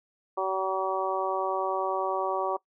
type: harmonic tone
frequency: 190 Hz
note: F#3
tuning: 46 cents sharp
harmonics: 2 / 3 / 4 / 5 / 6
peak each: -32 / -32 / -32 / -32 / -32 dBFS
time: 0.37-2.57 s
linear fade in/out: 10 ms
effects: noise-tail reverb RT60 0.1 s tail -21 dB re dry